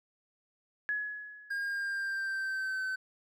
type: tone with exponential decay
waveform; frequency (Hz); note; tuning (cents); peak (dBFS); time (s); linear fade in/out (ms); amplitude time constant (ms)
sine; 1689; G#6; +29; -28; 0.89-1.91; 0; 220
type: tone with pitch glide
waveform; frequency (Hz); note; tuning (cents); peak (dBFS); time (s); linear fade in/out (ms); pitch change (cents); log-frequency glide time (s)
triangle; 1619 to 1528.1; G#6 to G6; -45 to -45; -30; 1.5-2.96; 10; -100; 1.64-2.85
effects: none